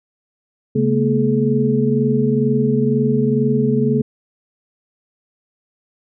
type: tone cluster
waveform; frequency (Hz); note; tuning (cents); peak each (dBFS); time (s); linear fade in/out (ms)
sine; 136.9 / 217.9 / 240 / 426.3; C#3 / A3 / B3 / G#4; -21 / -17 / -49 / +45; -19; 0.75-4.02; 10
effects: none